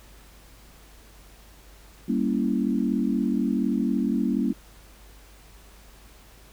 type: chord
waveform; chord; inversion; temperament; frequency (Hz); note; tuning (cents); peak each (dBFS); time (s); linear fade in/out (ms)
sine; G diminished seventh; none; equal; 196 / 233.1 / 277.2 / 329.6; G3 / Bb3 / Db4 / Fb4; 0 / 0 / 0 / 0; -27 / -25 / -27 / -31; 2.08-4.53; 10
effects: added 50 Hz sine -50 dBFS peak until 6.52 s + pink hiss -53 dBFS RMS until 6.52 s